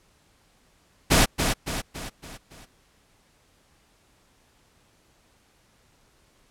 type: noise with echo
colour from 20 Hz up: pink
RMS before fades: -17 dBFS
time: 1.1-1.26 s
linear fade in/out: 20 ms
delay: 280 ms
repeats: 5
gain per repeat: -6 dB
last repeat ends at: 2.66 s
effects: pink hiss -62 dBFS RMS until 6.5 s + low-pass 11000 Hz 12 dB/octave